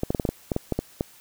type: clicks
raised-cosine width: 2 ms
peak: -10 dBFS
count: 11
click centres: 0.034 / 0.105 / 0.148 / 0.198 / 0.252 / 0.29 / 0.518 / 0.564 / 0.723 / 0.79 / 1.009 s
effects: white hiss -52 dBFS RMS until 1.2 s